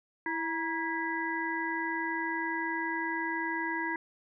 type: harmonic tone with a mistuned harmonic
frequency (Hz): 329.6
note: E4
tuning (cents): 0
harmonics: 1 / 3 / 5 / 6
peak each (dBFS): -36 / -35 / -36 / -36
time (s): 0.26-3.96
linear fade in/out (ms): 2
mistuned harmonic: 3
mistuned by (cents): -69
effects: none